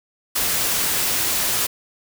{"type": "noise", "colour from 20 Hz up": "white", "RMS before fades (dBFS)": -21, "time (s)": [0.35, 1.67], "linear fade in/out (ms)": 10, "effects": []}